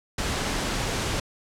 pink noise, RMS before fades -27 dBFS, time 0.18-1.2 s, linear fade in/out 5 ms, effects low-pass 8000 Hz 12 dB/octave

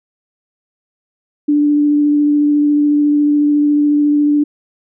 sine tone with vibrato, 293.7 Hz, D4, in tune, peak -9 dBFS, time 1.48-4.44 s, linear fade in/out 10 ms, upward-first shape sine, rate 14 Hz, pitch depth 10 cents each way, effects none

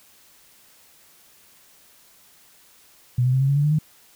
sine tone with pitch steps, 123.47 / 127.46 / 131.57 / 135.82 / 140.2 / 144.73 / 149.4 / 154.22 Hz, B2 / C3 / C3 / C#3 / C#3 / D3 / D3 / D#3, 0 / -45 / +10 / -35 / +20 / -25 / +30 / -15 cents, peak -16 dBFS, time 3.18-3.788 s, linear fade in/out 5 ms, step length 76 ms, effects white hiss -54 dBFS RMS until 4.15 s

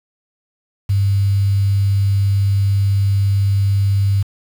sine tone with quantisation, 99 Hz, G2, 18 cents sharp, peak -12 dBFS, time 0.89-4.23 s, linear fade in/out 10 ms, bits 6, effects none

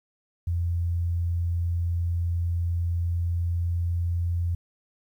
sine tone with pitch glide, 85.7 to 86.2 Hz, F2 to F2, -32 to -22 cents, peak -23 dBFS, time 0.47-4.55 s, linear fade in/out 5 ms, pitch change +10 cents, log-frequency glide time 2.93-4.33 s, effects 10-bit

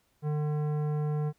triangle tone with tanh clipping, 150 Hz, D3, 37 cents sharp, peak -29 dBFS, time 0.22-1.33 s, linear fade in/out 50 ms, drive 18 dB, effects pink hiss -71 dBFS RMS until 1.38 s

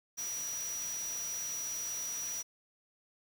sine tone in noise, 5820 Hz, F#8, 29 cents flat, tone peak -36 dBFS, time 0.17-2.43 s, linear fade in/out 20 ms, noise white, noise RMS -45 dBFS, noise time 0.17-2.43 s, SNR +6 dB, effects none

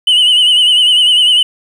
sine tone with vibrato, 2965 Hz, F#7, 3 cents sharp, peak -3 dBFS, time 0.07-1.43 s, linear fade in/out 5 ms, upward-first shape sine, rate 10 Hz, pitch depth 64 cents each way, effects tanh soft clip ceiling -5 dBFS + 7-bit

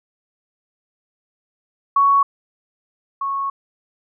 sine tone pair in turn, 1115 / 1102.2 Hz, C#6 / C#6, +10 / -10 cents, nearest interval unison, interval 20 cents, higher first, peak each -11 / -20 dBFS, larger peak first, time 1.96-2.23 / 3.21-3.5 s, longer second, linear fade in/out 5 ms, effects none

